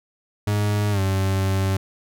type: tone with pitch glide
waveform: 40% pulse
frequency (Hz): 103.83 to 96.32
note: G#2 to G2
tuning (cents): 0 to -30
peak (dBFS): -18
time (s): 0.47-1.77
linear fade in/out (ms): 5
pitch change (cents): -130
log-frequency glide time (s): 0.91-1
effects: none